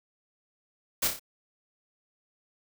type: noise with echo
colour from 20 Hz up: white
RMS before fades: -26 dBFS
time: 1.02-1.08 s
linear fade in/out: 10 ms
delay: 29 ms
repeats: 4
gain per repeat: -5 dB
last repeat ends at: 1.196 s
effects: none